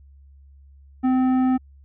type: tone with tanh clipping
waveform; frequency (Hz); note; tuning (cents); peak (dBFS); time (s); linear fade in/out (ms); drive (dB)
sine; 257.6; C4; -27; -18; 1.03-1.58; 20; 11
effects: added 69 Hz sine -46 dBFS peak until 1.84 s